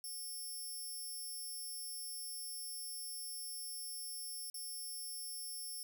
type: tone with dropouts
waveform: 10% pulse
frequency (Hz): 5400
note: E8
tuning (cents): +41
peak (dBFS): -37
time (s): 0.04-5.83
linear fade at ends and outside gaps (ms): 1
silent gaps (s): 4.5-4.543
effects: none